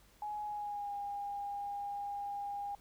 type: tone with pitch glide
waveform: sine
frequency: 838 to 809.9 Hz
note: G#5 to G#5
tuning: +15 to -44 cents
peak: -37 dBFS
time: 0.22-2.75 s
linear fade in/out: 2 ms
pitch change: -59 cents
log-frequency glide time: 0.45-0.94 s
effects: added 49 Hz sine -67 dBFS peak until 2.8 s + pink hiss -65 dBFS RMS until 2.8 s